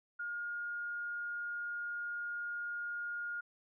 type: tone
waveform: sine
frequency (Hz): 1423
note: F6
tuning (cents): +32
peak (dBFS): -37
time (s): 0.19-3.41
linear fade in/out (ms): 10
effects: none